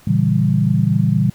sine chord, A# diminished seventh, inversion none, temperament equal with one note detuned, 116.54 / 141.26 / 164.81 / 196 Hz, A#2 / C#3 / E3 / G3, 0 / +33 / 0 / 0 cents, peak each -18 dBFS, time 0.07-1.3 s, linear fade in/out 5 ms, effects pink hiss -48 dBFS RMS until 1.34 s

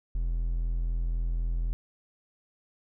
triangle tone, 41.95 Hz, E1, 31 cents sharp, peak -24 dBFS, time 0.15-1.73 s, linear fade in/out 0 ms, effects none

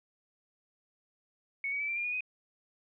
sine tone with pitch steps, 2217 / 2262 / 2308 / 2356 / 2404 / 2453 / 2503 Hz, C#7 / C#7 / D7 / D7 / D7 / D#7 / D#7, 0 / +34 / -31 / +5 / +40 / -25 / +10 cents, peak -31 dBFS, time 1.64-2.207 s, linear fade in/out 2 ms, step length 81 ms, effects none

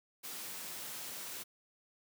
white high-pass noise, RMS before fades -44 dBFS, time 0.23-1.44 s, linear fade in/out 20 ms, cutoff 120 Hz, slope 24 dB/octave, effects none

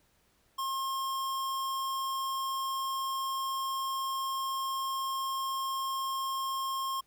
square tone, 1071 Hz, C6, 40 cents sharp, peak -32 dBFS, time 0.58-7.01 s, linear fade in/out 10 ms, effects pink hiss -69 dBFS RMS until 7.06 s

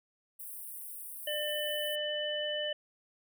white high-pass noise, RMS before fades -44 dBFS, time 0.39-1.96 s, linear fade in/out 10 ms, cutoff 8700 Hz, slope 96 dB/octave
harmonic tone, 599 Hz, D5, 34 cents sharp, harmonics 1 / 3 / 5, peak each -35 / -40 / -35 dBFS, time 1.27-2.73 s, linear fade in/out 5 ms
effects none

